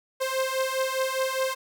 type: beating tone pair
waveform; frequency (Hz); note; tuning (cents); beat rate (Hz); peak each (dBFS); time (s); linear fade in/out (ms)
sawtooth; 523.3 / 528.2; C5 / C5; 0 / +16; 4.9; -24; 0.2-1.55; 20
effects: none